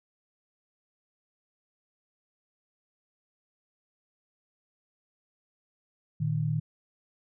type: tone pair together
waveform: sine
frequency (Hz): 115.5 / 154.17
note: A#2 / D#3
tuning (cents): -16 / -16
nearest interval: perfect fourth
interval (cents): 500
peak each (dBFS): -30 / -27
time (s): 6.2-6.6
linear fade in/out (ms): 10
effects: none